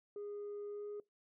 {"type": "tone with pitch glide", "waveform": "sine", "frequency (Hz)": [411.1, 414.2], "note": ["G#4", "G#4"], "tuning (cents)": [-18, -5], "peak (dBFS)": -40, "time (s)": [0.16, 1], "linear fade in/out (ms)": 2, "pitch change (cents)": 13, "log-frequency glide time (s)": [0.67, 0.88], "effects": ["noise-tail reverb RT60 0.2 s tail -24 dB re dry", "tanh soft clip ceiling -40 dBFS"]}